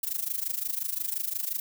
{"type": "noise with amplitude modulation", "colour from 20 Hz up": "violet", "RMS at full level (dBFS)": -28, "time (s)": [0.03, 1.6], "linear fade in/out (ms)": 5, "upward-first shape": "sine", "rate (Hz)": 25.7, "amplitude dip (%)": 85, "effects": []}